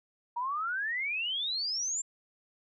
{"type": "exponential sweep", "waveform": "sine", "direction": "up", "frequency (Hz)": [932.3, 7450], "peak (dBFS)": -30, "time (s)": [0.36, 2.02], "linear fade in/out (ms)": 10, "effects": []}